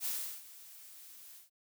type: noise with ADSR envelope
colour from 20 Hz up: blue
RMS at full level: -35 dBFS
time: 0-1.5 s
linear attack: 54 ms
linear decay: 360 ms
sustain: -18 dB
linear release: 140 ms
effects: none

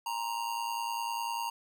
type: tone with amplitude modulation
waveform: square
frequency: 932.3 Hz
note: A#5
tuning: in tune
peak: -30 dBFS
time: 0.06-1.5 s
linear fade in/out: 5 ms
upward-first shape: sine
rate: 110 Hz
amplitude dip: 65%
effects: none

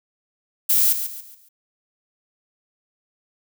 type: noise with echo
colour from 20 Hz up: violet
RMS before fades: -17 dBFS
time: 0.69-0.93 s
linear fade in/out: 10 ms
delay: 140 ms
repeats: 4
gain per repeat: -9 dB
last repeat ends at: 1.49 s
effects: none

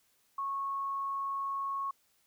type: tone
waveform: sine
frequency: 1100 Hz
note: C#6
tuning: 14 cents flat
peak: -32 dBFS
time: 0.38-1.91 s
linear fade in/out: 5 ms
effects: white hiss -71 dBFS RMS until 2.26 s

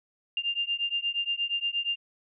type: beating tone pair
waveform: sine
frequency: 2794 / 2802.5 Hz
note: F7 / F7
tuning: 0 / +5 cents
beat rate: 8.5 Hz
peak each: -30 dBFS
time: 0.37-1.96 s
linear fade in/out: 2 ms
effects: none

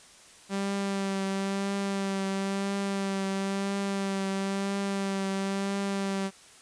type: tone with vibrato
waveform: sawtooth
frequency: 196 Hz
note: G3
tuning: in tune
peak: -24 dBFS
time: 0.49-6.31 s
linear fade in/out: 50 ms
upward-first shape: triangle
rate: 0.99 Hz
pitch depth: 23 cents each way
effects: white hiss -53 dBFS RMS until 6.61 s + resampled to 22050 Hz

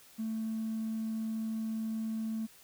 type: tone with hard clipping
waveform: sine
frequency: 221.4 Hz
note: A3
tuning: 11 cents sharp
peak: -33 dBFS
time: 0.18-2.47 s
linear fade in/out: 20 ms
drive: 1 dB
effects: white hiss -58 dBFS RMS until 2.63 s

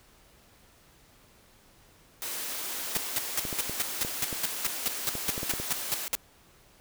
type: high-pass noise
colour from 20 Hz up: white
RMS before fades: -35 dBFS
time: 2.22-6.08 s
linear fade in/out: 0 ms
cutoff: 230 Hz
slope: 24 dB/octave
type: noise bursts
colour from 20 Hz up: white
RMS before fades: -27 dBFS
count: 16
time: 2.95-6.152 s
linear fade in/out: 0 ms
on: 22 ms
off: 190 ms
type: clicks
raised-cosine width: 2 ms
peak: -22 dBFS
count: 12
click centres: 2.965 / 3.452 / 3.528 / 3.696 / 4.049 / 4.328 / 5.153 / 5.292 / 5.379 / 5.431 / 5.537 / 5.6 s
effects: pink hiss -59 dBFS RMS until 6.8 s

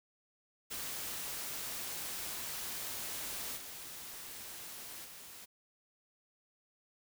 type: noise with level steps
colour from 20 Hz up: white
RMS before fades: -41 / -47 / -51 dBFS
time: 0.7-5.46 s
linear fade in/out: 20 ms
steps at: 3.56 / 5.04 s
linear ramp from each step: 20 ms
effects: none

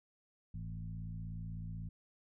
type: tone with frequency modulation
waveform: sine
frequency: 103.3 Hz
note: G#2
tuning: 9 cents flat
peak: -40 dBFS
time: 0.54-1.89 s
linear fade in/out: 5 ms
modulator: 56.3 Hz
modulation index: 1.3
effects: none

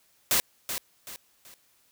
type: noise with echo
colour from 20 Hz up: white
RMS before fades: -23 dBFS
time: 0.31-0.4 s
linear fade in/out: 0 ms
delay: 380 ms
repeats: 3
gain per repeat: -9 dB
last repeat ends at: 1.54 s
effects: white hiss -65 dBFS RMS until 1.91 s

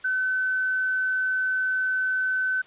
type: tone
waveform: sine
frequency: 1519 Hz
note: F#6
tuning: 45 cents sharp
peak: -22 dBFS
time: 0.04-2.62 s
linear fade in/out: 10 ms
effects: white hiss -52 dBFS RMS until 2.66 s + resampled to 8000 Hz

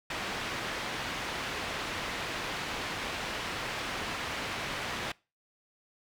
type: low-pass noise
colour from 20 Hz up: white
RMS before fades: -36 dBFS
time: 0.1-5.12 s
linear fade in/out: 5 ms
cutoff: 2700 Hz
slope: 12 dB/octave
effects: noise-tail reverb RT60 0.3 s tail -23 dB re dry

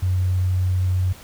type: tone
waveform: sine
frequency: 92 Hz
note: F#2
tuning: 9 cents flat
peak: -17 dBFS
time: 0.02-1.13 s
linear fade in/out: 10 ms
effects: pink hiss -44 dBFS RMS until 1.23 s

